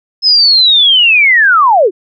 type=linear sweep; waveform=sine; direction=down; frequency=5180 to 326.4 Hz; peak=-4 dBFS; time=0.22-1.91 s; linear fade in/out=50 ms; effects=none